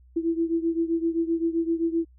sine beating tone pair, 329.6 / 337.3 Hz, E4 / E4, 0 / +40 cents, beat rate 7.7 Hz, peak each -24 / -27 dBFS, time 0.16-2.05 s, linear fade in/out 10 ms, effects added 62 Hz sine -51 dBFS peak until 2.18 s

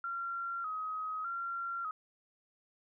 sine tone with vibrato, 1318.5 Hz, E6, in tune, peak -35 dBFS, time 0.04-1.91 s, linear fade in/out 2 ms, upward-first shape square, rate 0.83 Hz, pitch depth 72 cents each way, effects none

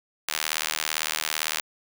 sawtooth tone with high-pass filter, 77.78 Hz, D#2, in tune, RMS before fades -29 dBFS, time 0.28-1.61 s, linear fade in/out 5 ms, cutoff 1900 Hz, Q 0.58, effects none

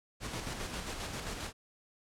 pink noise with tremolo, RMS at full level -38 dBFS, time 0.2-1.53 s, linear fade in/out 50 ms, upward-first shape square, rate 7.5 Hz, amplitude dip 35%, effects low-pass 9000 Hz 12 dB/octave

